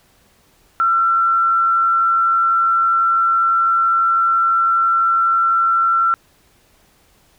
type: tone with frequency modulation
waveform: sine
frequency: 1353 Hz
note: E6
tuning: 45 cents sharp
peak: -12 dBFS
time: 0.8-6.14 s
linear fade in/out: 0 ms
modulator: 89.7 Hz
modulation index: 0.32
effects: pink hiss -55 dBFS RMS until 7.38 s